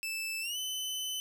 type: tone with pitch glide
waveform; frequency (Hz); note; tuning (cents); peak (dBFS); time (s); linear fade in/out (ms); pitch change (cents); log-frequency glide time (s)
sawtooth; 2637 to 3029; E7 to F#7; 0 to +40; -31; 0.03-1.2; 0; +240; 0.41-0.58
effects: none